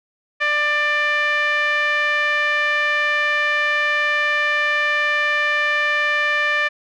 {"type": "tone with low-pass filter", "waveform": "5% pulse", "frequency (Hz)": 593, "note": "D5", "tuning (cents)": 17, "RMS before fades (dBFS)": -19, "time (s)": [0.4, 6.69], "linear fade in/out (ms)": 20, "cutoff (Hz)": 2000, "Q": 3.8, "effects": []}